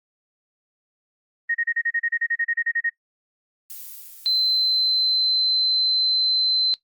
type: tone bursts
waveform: sine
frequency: 1864.7 Hz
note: A#6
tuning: in tune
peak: -20 dBFS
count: 16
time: 1.49-2.896 s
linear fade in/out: 10 ms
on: 56 ms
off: 34 ms
type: noise with exponential decay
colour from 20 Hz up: violet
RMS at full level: -36 dBFS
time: 3.7-6.6 s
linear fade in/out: 1 ms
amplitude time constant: 630 ms
type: tone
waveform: sine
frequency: 4073 Hz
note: C8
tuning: 47 cents flat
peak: -18 dBFS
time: 4.26-6.74 s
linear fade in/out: 0 ms
effects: noise-tail reverb RT60 0.1 s tail -18 dB re dry + Opus 32 kbps